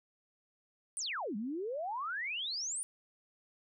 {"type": "exponential two-way sweep", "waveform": "sine", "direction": "down then up", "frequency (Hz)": [9680, 196, 9680], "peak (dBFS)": -35, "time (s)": [0.97, 2.83], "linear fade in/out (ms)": 0, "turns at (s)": 1.36, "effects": []}